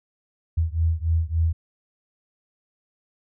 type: beating tone pair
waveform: sine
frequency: 80.4 / 83.9 Hz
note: E2 / E2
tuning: -43 / +31 cents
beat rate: 3.5 Hz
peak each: -22 / -23 dBFS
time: 0.57-1.53 s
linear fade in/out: 10 ms
effects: none